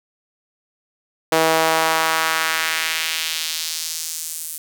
sawtooth tone with high-pass filter sweep, 161 Hz, E3, 41 cents flat, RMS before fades -21 dBFS, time 1.32-4.58 s, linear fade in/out 5 ms, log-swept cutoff 510 to 10000 Hz, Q 1.3, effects none

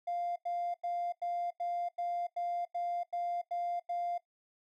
triangle tone bursts, 698.5 Hz, F5, in tune, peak -29 dBFS, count 11, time 0.07-4.18 s, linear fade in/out 10 ms, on 290 ms, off 92 ms, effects noise-tail reverb RT60 0.1 s tail -19 dB re dry + tanh soft clip ceiling -29 dBFS

